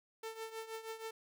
sawtooth tone with tremolo, 446.2 Hz, A4, 24 cents sharp, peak -36 dBFS, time 0.23-1.11 s, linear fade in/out 5 ms, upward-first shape triangle, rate 6.3 Hz, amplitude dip 80%, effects none

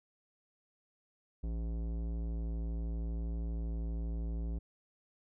sine tone with tanh clipping, 56.3 Hz, A1, 40 cents sharp, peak -36 dBFS, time 1.43-4.59 s, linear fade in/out 10 ms, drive 16 dB, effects none

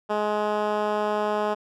10% pulse tone with band-pass filter, 210.2 Hz, G#3, 21 cents sharp, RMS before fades -25 dBFS, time 0.09-1.55 s, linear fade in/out 20 ms, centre 630 Hz, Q 0.74, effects none

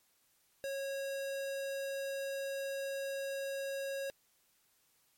square tone, 548 Hz, C#5, 20 cents flat, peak -37 dBFS, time 0.64-4.1 s, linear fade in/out 0 ms, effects white hiss -72 dBFS RMS until 5.17 s + MP3 64 kbps

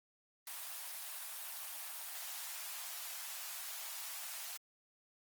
white high-pass noise, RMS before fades -45 dBFS, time 0.47-4.57 s, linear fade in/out 2 ms, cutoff 630 Hz, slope 48 dB/octave, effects Opus 24 kbps

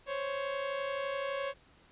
sawtooth tone pair together, 524 / 555.8 Hz, C5 / C#5, +2 / +4 cents, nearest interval minor second, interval 102 cents, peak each -36 / -30 dBFS, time 0.06-1.54 s, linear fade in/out 50 ms, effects pink hiss -62 dBFS RMS until 1.91 s + resampled to 8000 Hz

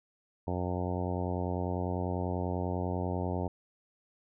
harmonic tone, 90.1 Hz, F#2, 45 cents flat, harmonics 1 / 2 / 3 / 4 / 5 / 6 / 7 / 8 / 9 / 10, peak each -34 / -37 / -39 / -40 / -41 / -42 / -42 / -43 / -44 / -44 dBFS, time 0.47-3.48 s, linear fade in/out 5 ms, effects none

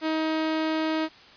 sawtooth tone, 316.1 Hz, D#4, 27 cents sharp, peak -20 dBFS, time 0.01-1.09 s, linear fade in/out 50 ms, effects white hiss -50 dBFS RMS until 1.36 s + resampled to 11025 Hz

